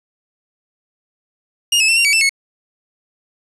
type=tone with pitch steps; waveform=sawtooth; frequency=2842 / 2592 / 2688 / 2765 / 2276 / 2659 / 2194 Hz; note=F7 / E7 / E7 / F7 / C#7 / E7 / C#7; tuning=+30 / -30 / +33 / -18 / +45 / +14 / -18 cents; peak=-8 dBFS; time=1.72-2.294 s; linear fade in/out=5 ms; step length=82 ms; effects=resampled to 24000 Hz + 8-bit